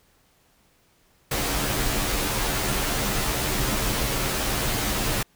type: noise with comb filter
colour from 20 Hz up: pink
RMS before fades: -25 dBFS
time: 1.31-5.23 s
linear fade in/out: 5 ms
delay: 12 ms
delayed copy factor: -0.9
effects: pink hiss -62 dBFS RMS until 5.35 s